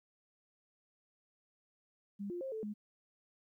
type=tone with pitch steps; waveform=sine; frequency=201.2 / 351.5 / 532 / 438.9 / 209.5 Hz; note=G3 / F4 / C5 / A4 / G#3; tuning=+45 / +11 / +29 / -4 / +15 cents; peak=-38 dBFS; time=2.19-2.74 s; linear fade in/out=20 ms; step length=110 ms; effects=13-bit